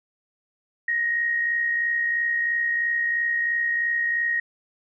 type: tone with amplitude modulation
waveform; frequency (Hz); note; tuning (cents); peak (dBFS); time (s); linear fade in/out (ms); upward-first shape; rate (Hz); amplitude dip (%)
sine; 1876; A#6; +11; -19; 0.88-4.4; 5; sine; 63; 40
effects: none